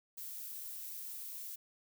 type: noise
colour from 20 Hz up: violet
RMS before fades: -45 dBFS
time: 0.17-1.56 s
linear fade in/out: 10 ms
effects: none